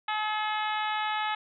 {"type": "harmonic tone with a mistuned harmonic", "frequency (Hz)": 427.4, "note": "G#4", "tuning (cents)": 50, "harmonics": [2, 3, 4, 5, 6, 7, 8, 9], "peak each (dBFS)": [-30, -34, -36, -38, -40, -41, -42, -43], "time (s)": [0.08, 1.35], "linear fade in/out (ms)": 5, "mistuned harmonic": 9, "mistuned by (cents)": -17, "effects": []}